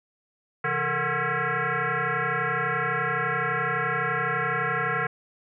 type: tone with frequency modulation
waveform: sine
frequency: 134.6 Hz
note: C3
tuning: 49 cents sharp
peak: -23 dBFS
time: 0.64-5.07 s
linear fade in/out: 5 ms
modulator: 301 Hz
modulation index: 6.3
effects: none